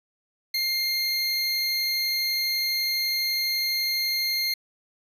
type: tone pair together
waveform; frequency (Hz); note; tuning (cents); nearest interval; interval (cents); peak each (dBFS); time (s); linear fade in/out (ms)
square; 2112 / 4224; C7 / C8; +16 / +16; octave; 1200; -30 / -25; 0.54-4.54; 5
effects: resampled to 32000 Hz